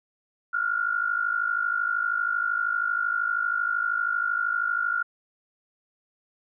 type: tone pair together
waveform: sine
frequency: 1387 / 1439.8 Hz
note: F6 / F#6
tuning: -12 / -48 cents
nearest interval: minor second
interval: 64 cents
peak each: -26 dBFS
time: 0.53-5.03 s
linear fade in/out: 10 ms
effects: none